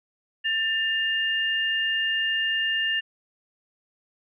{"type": "tone pair together", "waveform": "sine", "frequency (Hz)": [1786.2, 2815], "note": ["A6", "F7"], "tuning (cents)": [26, 13], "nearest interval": "minor sixth", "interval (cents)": 787, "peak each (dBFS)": [-25, -25], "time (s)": [0.44, 3.01], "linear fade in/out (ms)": 20, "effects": []}